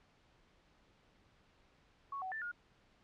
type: tone with pitch steps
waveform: sine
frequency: 1109 / 752 / 1771 / 1429 Hz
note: C#6 / F#5 / A6 / F6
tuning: 0 / +28 / +11 / +39 cents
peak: -39 dBFS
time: 2.12-2.516 s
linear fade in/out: 5 ms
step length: 99 ms
effects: pink hiss -69 dBFS RMS until 3.03 s + low-pass 4000 Hz 12 dB/octave